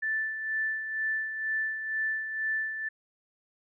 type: tone with tremolo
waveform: sine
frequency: 1760 Hz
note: A6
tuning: in tune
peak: -26 dBFS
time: 0.02-2.89 s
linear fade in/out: 10 ms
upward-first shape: sine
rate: 2.1 Hz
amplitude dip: 55%
effects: none